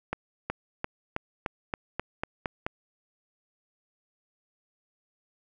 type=accelerating click train; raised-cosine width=0.5 ms; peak=-14 dBFS; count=10; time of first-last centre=0.13-2.665 s; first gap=370 ms; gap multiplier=0.93; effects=none